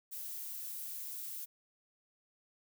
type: noise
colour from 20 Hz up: violet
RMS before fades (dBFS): -43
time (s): 0.11-1.46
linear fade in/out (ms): 20
effects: none